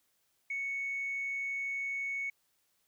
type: tone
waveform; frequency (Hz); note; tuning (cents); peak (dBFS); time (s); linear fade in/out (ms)
sine; 2217; C#7; 0; -32; 0.5-2.3; 5
effects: tanh soft clip ceiling -29 dBFS + white hiss -75 dBFS RMS until 2.87 s